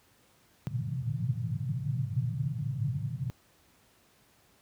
pink band-pass noise, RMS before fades -32 dBFS, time 0.67-3.3 s, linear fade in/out 0 ms, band 110 to 150 Hz, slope 48 dB/octave, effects pink hiss -64 dBFS RMS until 4.61 s + high-pass 60 Hz 12 dB/octave

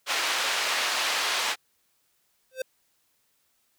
white band-pass noise, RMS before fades -27 dBFS, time 0.06-1.56 s, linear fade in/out 50 ms, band 640 to 3900 Hz, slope 12 dB/octave
square tone with exponential growth, 520 Hz, C5, 11 cents flat, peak -25 dBFS, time 2.51-2.62 s, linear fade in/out 5 ms, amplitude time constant 22 ms
effects white hiss -70 dBFS RMS until 3.78 s

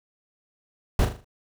brown noise with echo, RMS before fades -19 dBFS, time 0.99-1.05 s, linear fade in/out 2 ms, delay 39 ms, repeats 5, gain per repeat -7 dB, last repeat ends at 1.245 s, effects none

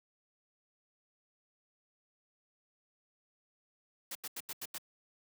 white noise bursts, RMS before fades -41 dBFS, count 6, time 4.11-4.782 s, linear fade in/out 5 ms, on 42 ms, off 84 ms, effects high-pass 150 Hz 12 dB/octave

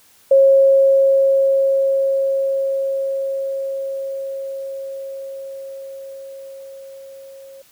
sine tone with level ramp, 543 Hz, C#5, 36 cents flat, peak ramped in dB -7 to -37 dBFS, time 0.31-7.62 s, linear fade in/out 5 ms, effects white hiss -52 dBFS RMS until 7.71 s

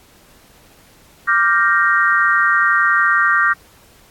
sine chord, G minor seventh, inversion second, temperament equal, 1174.7 / 1396.9 / 1568 / 1864.7 Hz, D6 / F6 / G6 / Bb6, 0 / 0 / 0 / 0 cents, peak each -17 dBFS, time 1.27-3.54 s, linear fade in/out 20 ms, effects pink hiss -49 dBFS RMS until 4.1 s + AAC 64 kbps

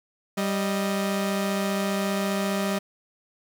sawtooth tone pair together, 195.8 / 622.3 Hz, G3 / D#5, -2 / 0 cents, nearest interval octave + minor sixth, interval 2002 cents, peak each -21 / -26 dBFS, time 0.37-2.79 s, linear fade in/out 10 ms, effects none

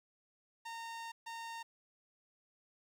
sawtooth tone bursts at uneven times, 918 Hz, A#5, 27 cents flat, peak -39 dBFS, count 2, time 0.65-1.12 / 1.26-1.63 s, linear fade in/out 10 ms, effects low-pass 8000 Hz 12 dB/octave + 11-bit

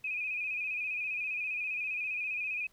sine tone with vibrato, 2489 Hz, D#7, in tune, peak -32 dBFS, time 0.04-2.67 s, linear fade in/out 5 ms, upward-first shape square, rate 15 Hz, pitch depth 42 cents each way, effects pink hiss -67 dBFS RMS until 2.72 s

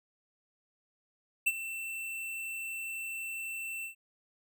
square tone with ADSR envelope, 2682 Hz, E7, 29 cents sharp, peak -23 dBFS, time 1.46-3.95 s, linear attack 13 ms, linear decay 40 ms, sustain -14 dB, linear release 110 ms, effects none

